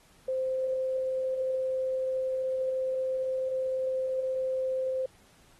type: tone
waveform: sine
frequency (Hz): 521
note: C5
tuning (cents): -7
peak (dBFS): -27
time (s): 0.28-5.06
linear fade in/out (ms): 5
effects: pink hiss -61 dBFS RMS until 5.59 s + AAC 32 kbps